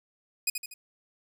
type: tone with echo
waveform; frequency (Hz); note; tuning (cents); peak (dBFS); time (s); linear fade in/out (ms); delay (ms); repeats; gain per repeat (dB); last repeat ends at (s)
10% pulse; 2490; D#7; +1; -15; 0.47-0.5; 5; 80; 3; -6; 0.74
effects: none